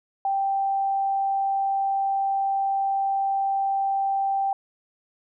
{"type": "tone", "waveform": "sine", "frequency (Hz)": 784, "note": "G5", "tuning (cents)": 0, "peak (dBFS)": -21, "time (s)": [0.25, 4.53], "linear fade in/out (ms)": 2, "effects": []}